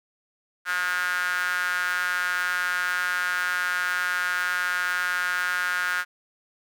sawtooth tone with high-pass filter, 179.6 Hz, F3, 49 cents sharp, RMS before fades -26 dBFS, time 0.65-6.05 s, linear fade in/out 50 ms, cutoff 1500 Hz, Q 7.8, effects none

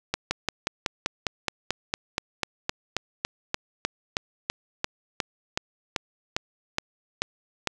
slowing click train, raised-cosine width 0.2 ms, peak -7 dBFS, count 27, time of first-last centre 0.14-7.673 s, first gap 170 ms, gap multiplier 1.04, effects none

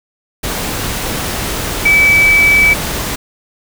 sine tone in noise, 2300 Hz, D7, 37 cents flat, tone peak -6 dBFS, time 1.85-2.74 s, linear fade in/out 10 ms, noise pink, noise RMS -19 dBFS, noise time 0.43-3.16 s, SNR +10 dB, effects none

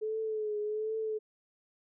sine tone with vibrato, 430 Hz, A4, 40 cents flat, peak -31 dBFS, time 0.01-1.19 s, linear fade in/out 20 ms, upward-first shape triangle, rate 1.3 Hz, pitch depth 53 cents each way, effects none

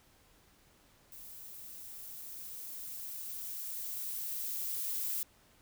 violet noise with level ramp, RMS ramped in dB -50 to -35 dBFS, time 1.12-5.23 s, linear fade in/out 2 ms, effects pink hiss -65 dBFS RMS until 5.61 s

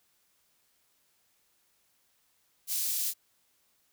white high-pass noise, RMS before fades -31 dBFS, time 2.67-3.14 s, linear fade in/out 50 ms, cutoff 4700 Hz, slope 12 dB/octave, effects white hiss -71 dBFS RMS until 3.92 s

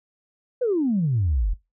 sine exponential sweep, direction down, 523.3 to 41.2 Hz, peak -18 dBFS, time 0.61-1.54 s, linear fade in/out 10 ms, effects noise-tail reverb RT60 0.2 s tail -19 dB re dry + tanh soft clip ceiling -14 dBFS

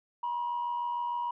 sine tone pair together, 959.9 / 1046.5 Hz, B5 / C6, -50 / 0 cents, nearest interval minor second, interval 150 cents, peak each -29 / -39 dBFS, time 0.23-1.31 s, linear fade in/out 5 ms, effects tanh soft clip ceiling -26 dBFS

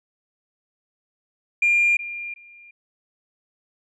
sine tone with echo, 2400 Hz, D7, 37 cents sharp, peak -14 dBFS, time 1.62-1.97 s, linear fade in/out 5 ms, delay 370 ms, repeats 2, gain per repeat -15 dB, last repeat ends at 2.71 s, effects tanh soft clip ceiling -11 dBFS

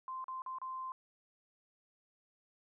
sine tone with dropouts, 1041 Hz, C6, 9 cents flat, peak -39 dBFS, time 0.08-0.92 s, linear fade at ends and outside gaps 1 ms, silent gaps 0.242-0.282 / 0.42-0.462 / 0.585-0.616 s, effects none

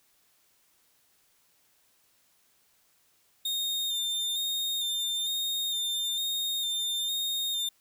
40% pulse tone with vibrato, 3650 Hz, A#7, 37 cents flat, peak -27 dBFS, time 3.45-7.69 s, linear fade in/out 5 ms, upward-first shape square, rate 1.1 Hz, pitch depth 23 cents each way, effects white hiss -67 dBFS RMS until 7.8 s

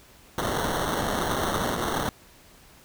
white noise with sample-and-hold, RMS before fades -27 dBFS, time 0.38-2.09 s, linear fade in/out 0 ms, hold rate 2450 Hz, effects pink hiss -53 dBFS RMS until 2.84 s

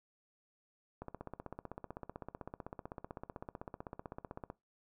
click train, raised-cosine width 1 ms, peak -29 dBFS, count 56, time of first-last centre 1.02-4.501 s, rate 15.8 Hz, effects noise-tail reverb RT60 0.2 s tail -20 dB re dry

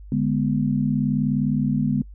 sine chord, G# diminished, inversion second, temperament equal, 146.83 / 207.7 / 246.9 Hz, D3 / G#3 / B3, 0 / 0 / 0 cents, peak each -23 dBFS, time 0.12-2.02 s, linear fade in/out 2 ms, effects noise-tail reverb RT60 0.1 s tail -25 dB re dry + added 50 Hz sine -38 dBFS peak until 2.14 s

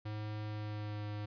square tone with pitch glide, 106.5 to 104.61 Hz, G#2 to G#2, +44 to +13 cents, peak -39 dBFS, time 0.05-1.26 s, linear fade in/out 10 ms, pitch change -31 cents, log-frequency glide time 0.43-1.06 s, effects resampled to 11025 Hz

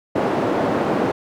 white band-pass noise, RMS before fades -20 dBFS, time 0.15-1.12 s, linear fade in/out 10 ms, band 190 to 580 Hz, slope 12 dB/octave, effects none

